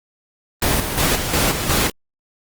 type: noise with tremolo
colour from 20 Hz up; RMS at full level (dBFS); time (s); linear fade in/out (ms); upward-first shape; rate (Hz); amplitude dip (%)
pink; -17; 0.62-1.9; 2; square; 2.8; 50
effects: Opus 24 kbps